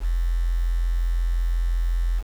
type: tone with quantisation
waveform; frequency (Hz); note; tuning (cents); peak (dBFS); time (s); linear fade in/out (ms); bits
sine; 42.8; F1; -34; -19; 0-2.23; 50; 7
effects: none